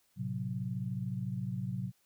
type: chord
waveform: sine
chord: F# diminished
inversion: first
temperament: equal with one note detuned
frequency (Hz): 111.21 / 130.81 / 185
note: A2 / C3 / F#3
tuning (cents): +19 / 0 / 0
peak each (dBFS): -39 / -37 / -38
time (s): 0.16-1.92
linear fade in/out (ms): 50
effects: white hiss -72 dBFS RMS until 2.05 s